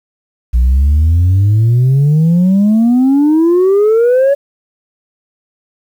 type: exponential sweep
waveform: sine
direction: up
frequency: 58.27 to 570 Hz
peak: -4 dBFS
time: 0.53-4.35 s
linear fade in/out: 20 ms
effects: tanh soft clip ceiling -5 dBFS + 7-bit